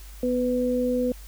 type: tone pair together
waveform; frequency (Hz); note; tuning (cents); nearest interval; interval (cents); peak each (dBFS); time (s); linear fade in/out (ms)
sine; 248 / 498.9; B3 / B4; +7 / +17; octave; 1210; -24; 0.23-1.12; 2
effects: added 50 Hz sine -40 dBFS peak until 1.27 s + white hiss -50 dBFS RMS until 1.27 s